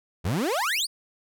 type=exponential sweep; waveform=30% pulse; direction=up; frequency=74.8 to 5000 Hz; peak=-21 dBFS; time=0.24-0.87 s; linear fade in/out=20 ms; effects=none